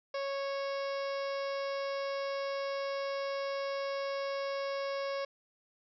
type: harmonic tone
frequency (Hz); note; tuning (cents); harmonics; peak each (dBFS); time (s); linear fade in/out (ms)
552; C#5; -7; 1 / 2 / 3 / 4 / 5 / 6 / 7 / 8 / 9 / 10; -34 / -41 / -47 / -47 / -52 / -54 / -54 / -56 / -51 / -52; 0.14-5.25; 5
effects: none